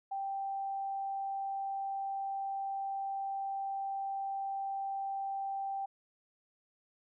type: tone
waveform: sine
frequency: 784 Hz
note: G5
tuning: in tune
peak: -34 dBFS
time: 0.11-5.86 s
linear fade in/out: 10 ms
effects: none